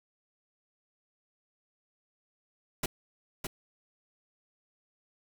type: noise with echo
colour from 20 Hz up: pink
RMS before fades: -31 dBFS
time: 2.83-2.86 s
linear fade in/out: 5 ms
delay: 610 ms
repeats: 1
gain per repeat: -5 dB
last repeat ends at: 3.47 s
effects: none